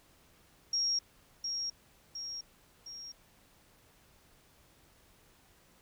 sine tone with echo, 5588 Hz, F8, in tune, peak -28 dBFS, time 0.73-0.99 s, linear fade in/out 5 ms, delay 710 ms, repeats 3, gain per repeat -5 dB, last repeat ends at 3.12 s, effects pink hiss -64 dBFS RMS until 5.81 s

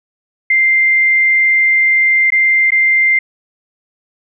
sine tone with dropouts, 2093 Hz, C7, in tune, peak -8 dBFS, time 0.5-3.19 s, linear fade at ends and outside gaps 5 ms, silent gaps 2.304-2.321 / 2.706-2.719 s, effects none

